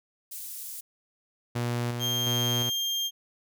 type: high-pass noise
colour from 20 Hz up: pink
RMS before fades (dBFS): -39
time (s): 0.31-0.81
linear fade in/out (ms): 10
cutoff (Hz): 10000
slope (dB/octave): 12
type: tone with tremolo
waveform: sawtooth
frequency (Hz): 120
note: B2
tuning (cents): -49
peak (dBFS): -23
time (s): 1.55-2.7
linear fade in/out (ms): 10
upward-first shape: square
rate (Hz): 1.4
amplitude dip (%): 35
type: tone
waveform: 35% pulse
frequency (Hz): 3200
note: G7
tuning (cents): +35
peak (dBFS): -25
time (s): 1.99-3.11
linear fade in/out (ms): 50
effects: none